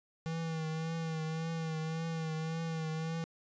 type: tone with vibrato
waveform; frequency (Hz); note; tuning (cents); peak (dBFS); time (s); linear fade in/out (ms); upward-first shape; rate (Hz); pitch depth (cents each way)
square; 161.3; E3; -37; -35; 0.26-3.24; 0; triangle; 1.8; 43
effects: resampled to 16000 Hz